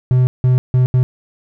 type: tone bursts at uneven times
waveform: triangle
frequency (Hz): 126.9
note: B2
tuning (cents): +47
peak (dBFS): -7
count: 4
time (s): 0.11-0.27 / 0.44-0.58 / 0.74-0.86 / 0.94-1.03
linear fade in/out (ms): 0
effects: none